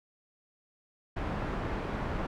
pink low-pass noise, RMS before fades -34 dBFS, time 1.16-2.27 s, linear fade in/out 10 ms, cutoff 1500 Hz, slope 12 dB/octave, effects none

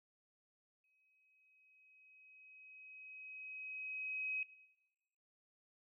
sine tone with exponential growth, 2537 Hz, D#7, 33 cents sharp, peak -36 dBFS, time 0.84-4.43 s, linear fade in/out 2 ms, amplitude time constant 780 ms, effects noise-tail reverb RT60 1.0 s tail -17 dB re dry

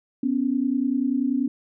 sine tone pair together, 248.9 / 279.2 Hz, B3 / C#4, +14 / +13 cents, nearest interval major second, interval 199 cents, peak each -23 dBFS, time 0.23-1.48 s, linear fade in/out 5 ms, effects none

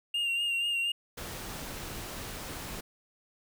triangle tone with vibrato, 2794 Hz, F7, in tune, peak -26 dBFS, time 0.14-0.92 s, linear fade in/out 5 ms, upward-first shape sine, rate 4.2 Hz, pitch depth 33 cents each way
pink noise, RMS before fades -40 dBFS, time 1.17-2.81 s, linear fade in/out 10 ms
effects none

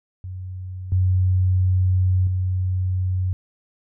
sine tone with level steps, 92.4 Hz, F#2, 2 cents flat, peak -29 / -15 / -19 dBFS, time 0.24-3.33 s, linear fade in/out 0 ms, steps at 0.92 / 2.27 s, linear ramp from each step 2 ms, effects none

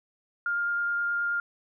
sine tone with vibrato, 1406 Hz, F6, 11 cents sharp, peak -25 dBFS, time 0.46-1.4 s, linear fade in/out 2 ms, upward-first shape triangle, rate 9.5 Hz, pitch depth 8 cents each way, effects none

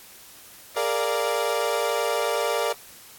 30% pulse chord, Bb dominant seventh, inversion third, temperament equal with one note detuned, 415.3 / 466.2 / 587.3 / 695.2 Hz, Ab4 / Bb4 / D5 / F5, 0 / 0 / 0 / -8 cents, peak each -28 / -24 / -24 / -28 dBFS, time 0.76-2.73 s, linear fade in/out 10 ms, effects white hiss -47 dBFS RMS until 3.18 s + AAC 64 kbps

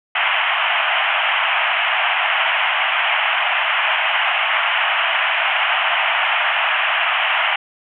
white band-pass noise, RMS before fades -18 dBFS, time 0.15-7.56 s, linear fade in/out 5 ms, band 630 to 3100 Hz, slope 96 dB/octave, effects none

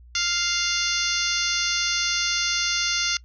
harmonic tone with a mistuned harmonic, 698 Hz, F5, 1 cent flat, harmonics 2 / 3 / 4 / 5 / 6 / 7 / 8 / 9, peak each -30 / -30 / -30 / -30 / -30 / -30 / -30 / -30 dBFS, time 0.15-3.17 s, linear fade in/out 2 ms, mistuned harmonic 6, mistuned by +39 cents, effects noise-tail reverb RT60 0.1 s tail -23 dB re dry + added 60 Hz sine -45 dBFS peak until 3.24 s

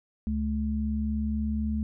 sine tone pair together, 72.01 / 215.8 Hz, D2 / A3, -33 / -33 cents, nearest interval octave + perfect fifth, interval 1900 cents, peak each -29 / -28 dBFS, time 0.27-1.83 s, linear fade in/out 0 ms, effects none

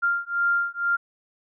sine beating tone pair, 1394 / 1396.1 Hz, F6 / F6, -4 / -1 cents, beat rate 2.1 Hz, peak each -24 dBFS, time 0.02-0.97 s, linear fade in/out 20 ms, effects none

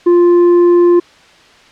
triangle tone with tanh clipping, 349.2 Hz, F4, in tune, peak -6 dBFS, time 0.06-1 s, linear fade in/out 10 ms, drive 9 dB, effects white hiss -43 dBFS RMS until 1.71 s + low-pass 4000 Hz 12 dB/octave

